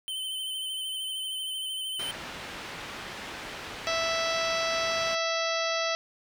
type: tone with vibrato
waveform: square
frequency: 3070 Hz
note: G7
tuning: 37 cents flat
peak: -32 dBFS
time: 0.08-2.11 s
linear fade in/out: 0 ms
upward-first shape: sine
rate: 13 Hz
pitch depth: 28 cents each way
type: low-pass noise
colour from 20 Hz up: white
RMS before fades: -40 dBFS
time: 1.99-5.15 s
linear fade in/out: 5 ms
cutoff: 2800 Hz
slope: 12 dB/octave
type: harmonic tone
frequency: 659.3 Hz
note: E5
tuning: in tune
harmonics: 1 / 2 / 3 / 4 / 5 / 6 / 7 / 8 / 9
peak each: -30 / -33 / -35 / -36 / -37 / -38 / -38 / -39 / -40 dBFS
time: 3.87-5.95 s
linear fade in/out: 0 ms
effects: none